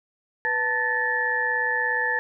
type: tone cluster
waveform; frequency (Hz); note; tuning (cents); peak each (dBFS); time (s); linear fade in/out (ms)
sine; 494.4 / 888 / 1742 / 1859; B4 / A5 / A6 / A#6; +2 / +16 / -18 / -5; -32 / -29 / -23 / -30; 0.45-2.19; 0
effects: none